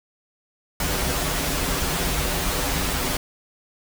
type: noise with comb filter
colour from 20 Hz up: pink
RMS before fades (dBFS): -24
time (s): 0.8-3.17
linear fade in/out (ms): 2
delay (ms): 9.2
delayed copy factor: -0.95
effects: none